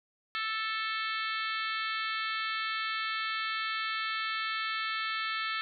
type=harmonic tone with a mistuned harmonic; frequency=440 Hz; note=A4; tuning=in tune; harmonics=3 / 4 / 5 / 6 / 7 / 8 / 9 / 10; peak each=-35 / -37 / -39 / -41 / -42 / -43 / -44 / -45 dBFS; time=0.35-5.61 s; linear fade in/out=0 ms; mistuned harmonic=7; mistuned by=+45 cents; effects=none